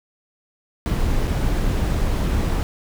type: noise with dropouts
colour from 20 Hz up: brown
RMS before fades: -20 dBFS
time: 0.86-2.63 s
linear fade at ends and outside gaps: 0 ms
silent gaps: 1.273-1.277 s
effects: none